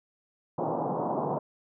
white band-pass noise, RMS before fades -30 dBFS, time 0.58-1.39 s, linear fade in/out 5 ms, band 130 to 970 Hz, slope 48 dB/octave, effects none

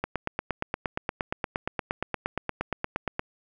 click train, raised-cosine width 0.5 ms, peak -12 dBFS, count 28, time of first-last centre 0.04-3.194 s, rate 8.56 Hz, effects none

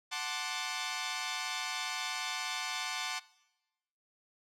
10% pulse chord, D dominant seventh, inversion first, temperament equal with one note detuned, 740 / 880 / 1052.6 / 1174.7 Hz, F#5 / A5 / C6 / D6, 0 / 0 / +10 / 0 cents, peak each -32 dBFS, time 0.11-3.2 s, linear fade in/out 20 ms, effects noise-tail reverb RT60 1.0 s tail -21 dB re dry + low-pass 9000 Hz 12 dB/octave

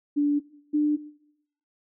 sine tone pair in turn, 290.6 / 298.3 Hz, D4 / D4, -18 / +27 cents, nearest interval unison, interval 45 cents, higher second, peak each -19 dBFS, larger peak neither, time 0.16-0.4 / 0.73-0.97 s, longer neither, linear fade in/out 20 ms, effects noise-tail reverb RT60 0.8 s tail -20 dB re dry

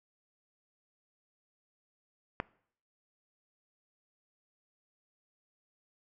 click, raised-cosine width 0.5 ms, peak -16 dBFS, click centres 2.401 s, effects noise-tail reverb RT60 0.6 s tail -22 dB re dry

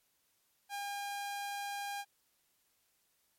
sawtooth tone, 807 Hz, G#5, 50 cents flat, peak -34 dBFS, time 0.69-2.05 s, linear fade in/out 50 ms, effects white hiss -75 dBFS RMS until 3.38 s + MP3 64 kbps

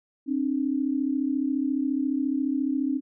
sine tone pair together, 266.1 / 300.5 Hz, C4 / D4, +29 / +40 cents, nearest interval major second, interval 211 cents, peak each -25 / -27 dBFS, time 0.26-3.01 s, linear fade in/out 50 ms, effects none

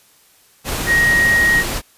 sine tone in noise, 1881 Hz, A#6, 15 cents sharp, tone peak -11 dBFS, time 0.86-1.64 s, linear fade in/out 50 ms, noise pink, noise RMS -22 dBFS, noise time 0.64-1.82 s, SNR +8 dB, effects white hiss -52 dBFS RMS until 1.97 s + resampled to 32000 Hz

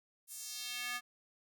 square tone with high-pass filter sweep, 244.7 Hz, B3, 16 cents flat, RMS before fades -42 dBFS, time 0.27-1.01 s, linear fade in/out 50 ms, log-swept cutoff 9900 to 1400 Hz, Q 1.5, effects none

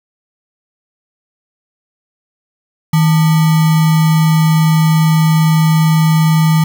sine tone with sample-and-hold, 158.8 Hz, D#3, 36 cents sharp, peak -7 dBFS, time 2.93-6.64 s, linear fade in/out 5 ms, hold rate 1050 Hz, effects none

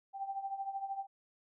sine tone with tremolo, 784 Hz, G5, in tune, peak -33 dBFS, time 0.13-1.07 s, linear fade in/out 50 ms, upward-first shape triangle, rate 13 Hz, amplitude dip 80%, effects none

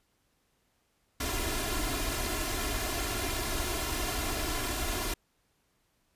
pink noise with comb filter, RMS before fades -32 dBFS, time 1.2-5.14 s, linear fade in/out 5 ms, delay 2.9 ms, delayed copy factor +0.8, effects pink hiss -73 dBFS RMS until 6.15 s + resampled to 32000 Hz

